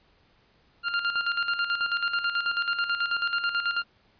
sawtooth tone with tremolo, 1396.9 Hz, F6, in tune, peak -19 dBFS, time 0.83-3.84 s, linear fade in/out 50 ms, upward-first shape square, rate 9.2 Hz, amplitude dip 60%, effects pink hiss -63 dBFS RMS until 4.19 s + resampled to 11025 Hz

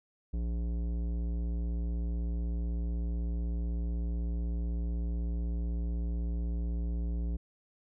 sine tone with tanh clipping, 58 Hz, A#1, 8 cents flat, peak -32 dBFS, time 0.33-7.37 s, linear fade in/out 10 ms, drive 14 dB, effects none

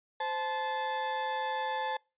35% pulse tone pair together, 520 / 869.2 Hz, C5 / A5, -11 / -21 cents, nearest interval major sixth, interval 890 cents, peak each -36 / -30 dBFS, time 0.2-1.97 s, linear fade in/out 5 ms, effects noise-tail reverb RT60 0.3 s tail -26 dB re dry + resampled to 8000 Hz

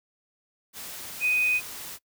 sine tone in noise, 2496 Hz, D#7, 5 cents sharp, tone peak -21 dBFS, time 1.2-1.61 s, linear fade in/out 50 ms, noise white, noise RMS -39 dBFS, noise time 0.73-1.99 s, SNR +15 dB, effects noise-tail reverb RT60 0.1 s tail -23 dB re dry

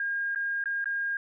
sine tone with dropouts, 1618 Hz, G#6, 46 cents flat, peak -27 dBFS, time 0-1.17 s, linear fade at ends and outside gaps 2 ms, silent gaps 0.349-0.358 / 0.64-0.657 / 0.843-0.857 s, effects none

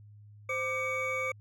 triangle tone cluster, 520 / 1187 / 2256 Hz, C5 / D6 / C#7, -11 / +18 / +30 cents, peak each -33 / -35 / -31 dBFS, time 0.49-1.32 s, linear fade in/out 5 ms, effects added 104 Hz sine -50 dBFS peak until 1.4 s

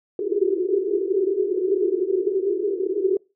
pink band-pass noise, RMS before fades -22 dBFS, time 0.19-3.17 s, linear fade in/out 2 ms, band 360 to 410 Hz, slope 96 dB/octave, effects noise-tail reverb RT60 0.3 s tail -26 dB re dry

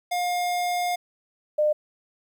square / sine tone pair in turn, 711 / 603.5 Hz, F5 / D5, +31 / +47 cents, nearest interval minor third, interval 284 cents, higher first, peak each -24 / -18 dBFS, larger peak second, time 0.11-0.96 / 1.58-1.73 s, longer first, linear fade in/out 10 ms, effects 10-bit

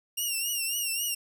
10% pulse tone with vibrato, 2794 Hz, F7, in tune, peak -20 dBFS, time 0.17-1.15 s, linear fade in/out 10 ms, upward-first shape triangle, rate 3.7 Hz, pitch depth 93 cents each way, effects none

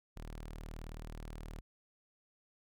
sawtooth tone, 38.89 Hz, D#1, in tune, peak -40 dBFS, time 0.16-1.61 s, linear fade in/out 10 ms, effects none

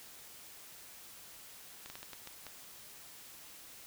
slowing click train, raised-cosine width 0.2 ms, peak -28 dBFS, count 7, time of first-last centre 1.86-2.467 s, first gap 40 ms, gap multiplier 1.37, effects white hiss -53 dBFS RMS until 3.86 s

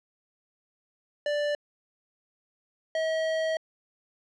square tone pair in turn, 587.3 / 639.9 Hz, D5 / D#5, 0 / +48 cents, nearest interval minor second, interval 148 cents, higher second, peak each -26 dBFS, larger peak neither, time 1.26-1.55 / 2.95-3.57 s, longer second, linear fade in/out 2 ms, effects low-pass 4000 Hz 12 dB/octave

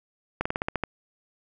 slowing click train, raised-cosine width 0.5 ms, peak -11 dBFS, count 8, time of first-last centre 0.41-0.837 s, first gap 45 ms, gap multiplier 1.1, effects none

